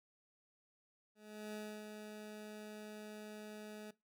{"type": "tone with ADSR envelope", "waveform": "20% pulse", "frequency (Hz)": 212.3, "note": "G#3", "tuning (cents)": 38, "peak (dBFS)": -38, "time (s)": [1.15, 3.91], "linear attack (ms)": 390, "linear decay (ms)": 290, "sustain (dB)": -5, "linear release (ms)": 6, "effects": ["noise-tail reverb RT60 0.2 s tail -19 dB re dry"]}